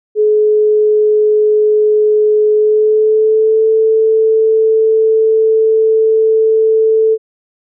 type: tone with pitch glide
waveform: sine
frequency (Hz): 425.2 to 441.2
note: G#4 to A4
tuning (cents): +41 to +5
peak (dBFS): -7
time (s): 0.15-7.18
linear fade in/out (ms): 50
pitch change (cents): +64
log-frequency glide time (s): 2.54-3.67
effects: none